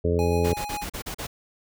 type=harmonic tone; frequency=85.8 Hz; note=F2; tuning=30 cents flat; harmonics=1 / 2 / 3 / 4 / 5 / 6 / 7; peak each=-24 / -29 / -31 / -32 / -24 / -32 / -34 dBFS; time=0.04-0.54 s; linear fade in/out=10 ms
type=tone with tremolo; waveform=square; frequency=830.6 Hz; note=G#5; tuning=in tune; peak=-30 dBFS; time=0.19-0.84 s; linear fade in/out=0 ms; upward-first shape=sine; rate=7.5 Hz; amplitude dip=30%
type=noise bursts; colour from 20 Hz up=pink; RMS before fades=-33 dBFS; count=7; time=0.44-1.27 s; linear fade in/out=10 ms; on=86 ms; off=38 ms
effects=none